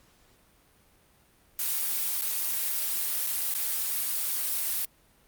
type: noise with dropouts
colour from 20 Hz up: blue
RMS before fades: -29 dBFS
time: 1.59-4.85 s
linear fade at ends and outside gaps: 1 ms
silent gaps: 2.212-2.22 / 3.266-3.27 / 3.539-3.549 s
effects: pink hiss -62 dBFS RMS until 5.27 s + Opus 48 kbps